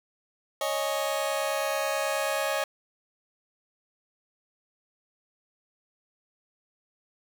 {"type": "chord", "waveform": "sawtooth", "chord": "C# suspended second", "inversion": "none", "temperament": "just", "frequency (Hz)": [554.4, 623.7, 831.5], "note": ["C#5", "D#5", "G#5"], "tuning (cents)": [0, 4, 2], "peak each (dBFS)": [-26, -26, -30], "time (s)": [0.61, 2.64], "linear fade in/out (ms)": 2, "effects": []}